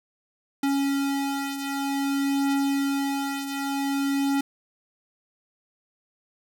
square beating tone pair, 277.2 / 277.73 Hz, C#4 / C#4, 0 / +3 cents, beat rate 0.53 Hz, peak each -25 / -31 dBFS, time 0.63-4.41 s, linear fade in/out 5 ms, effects 8-bit

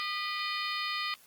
harmonic tone with a mistuned harmonic, 610 Hz, D#5, 34 cents flat, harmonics 2 / 3 / 4 / 5 / 6 / 7 / 8, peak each -36 / -38 / -39 / -40 / -41 / -41 / -42 dBFS, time 0-1.14 s, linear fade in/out 0 ms, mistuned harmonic 3, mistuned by +130 cents, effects white hiss -59 dBFS RMS until 1.26 s + Opus 32 kbps

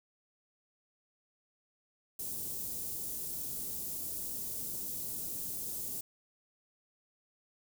white band-stop noise, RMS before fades -39 dBFS, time 2.19-6.01 s, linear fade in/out 5 ms, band 360 to 8700 Hz, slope 12 dB/octave, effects none

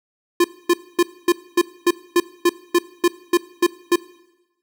square tone bursts, 348.7 Hz, F4, 3 cents flat, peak -12 dBFS, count 13, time 0.4-3.959 s, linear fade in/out 5 ms, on 43 ms, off 250 ms, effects noise-tail reverb RT60 1.0 s tail -20 dB re dry

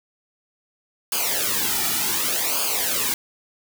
white noise with flanger, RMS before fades -23 dBFS, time 1.12-3.14 s, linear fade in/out 2 ms, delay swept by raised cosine 0.52 to 1.92 ms, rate 0.67 Hz, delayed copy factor -0.8, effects none

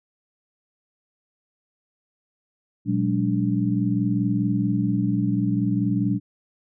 sine tone cluster, 119.8 / 184.1 / 204.6 / 289.2 Hz, A#2 / F#3 / G#3 / D4, +48 / -8 / -26 / -27 cents, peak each -25 dBFS, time 2.85-6.2 s, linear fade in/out 50 ms, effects none

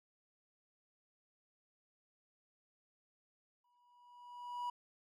triangle tone with exponential growth, 973 Hz, B5, 26 cents flat, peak -34 dBFS, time 3.64-4.7 s, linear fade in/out 5 ms, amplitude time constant 230 ms, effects none

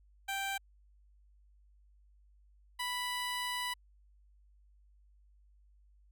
15% pulse tone pair in turn, 784 / 987.8 Hz, G5 / B5, 0 / 0 cents, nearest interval major third, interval 400 cents, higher second, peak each -28 dBFS, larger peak neither, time 0.28-0.58 / 2.79-3.74 s, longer second, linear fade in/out 10 ms, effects added 50 Hz sine -61 dBFS peak until 6.11 s

